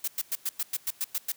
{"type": "noise bursts", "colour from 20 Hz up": "blue", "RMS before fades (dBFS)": -29, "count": 10, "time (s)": [0.04, 1.32], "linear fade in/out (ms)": 5, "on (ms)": 38, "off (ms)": 100, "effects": ["white hiss -57 dBFS RMS until 1.36 s", "high-pass 80 Hz 12 dB/octave"]}